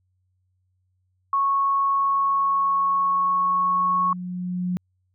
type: tone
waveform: sine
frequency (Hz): 1103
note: C#6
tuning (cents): -9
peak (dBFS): -18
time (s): 1.33-4.13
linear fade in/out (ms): 2
type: tone with exponential growth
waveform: sine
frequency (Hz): 180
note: F#3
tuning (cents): -47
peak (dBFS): -21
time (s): 1.96-4.77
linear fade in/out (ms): 0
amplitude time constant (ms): 610
effects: added 92 Hz sine -66 dBFS peak until 5.14 s